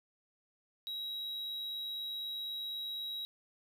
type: tone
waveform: triangle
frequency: 3852 Hz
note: B7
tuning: 44 cents flat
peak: -36 dBFS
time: 0.87-3.25 s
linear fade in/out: 0 ms
effects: none